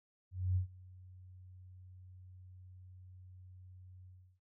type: tone with ADSR envelope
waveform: sine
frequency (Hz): 91.9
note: F#2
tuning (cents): -11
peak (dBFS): -28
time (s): 0.31-4.4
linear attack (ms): 250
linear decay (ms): 110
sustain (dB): -24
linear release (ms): 340
effects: none